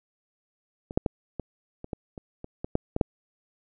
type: clicks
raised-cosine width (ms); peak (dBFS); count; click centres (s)
2; -23 / -7 / -11 / -18 / -24 / -18 / -25 / -24 / -18 / -9 / -14 / -6; 12; 0.909 / 0.975 / 1.062 / 1.397 / 1.844 / 1.932 / 2.178 / 2.444 / 2.645 / 2.754 / 2.964 / 3.012
effects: none